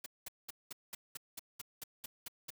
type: noise bursts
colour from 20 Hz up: white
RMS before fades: -44 dBFS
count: 12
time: 0.04-2.504 s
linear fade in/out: 5 ms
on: 22 ms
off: 200 ms
effects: none